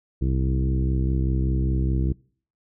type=harmonic tone with a mistuned harmonic; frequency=65 Hz; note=C2; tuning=11 cents flat; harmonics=1 / 2 / 3 / 4 / 5 / 6 / 7; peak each=-22 / -25 / -31 / -36 / -31 / -40 / -44 dBFS; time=0.21-2.13 s; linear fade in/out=10 ms; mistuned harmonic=1; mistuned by=-29 cents; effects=noise-tail reverb RT60 0.5 s tail -25 dB re dry